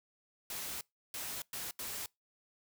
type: noise bursts at uneven times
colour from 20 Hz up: white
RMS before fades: -41 dBFS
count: 4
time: 0.5-0.81 / 1.14-1.42 / 1.53-1.71 / 1.79-2.06 s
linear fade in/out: 2 ms
effects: noise-tail reverb RT60 0.2 s tail -25 dB re dry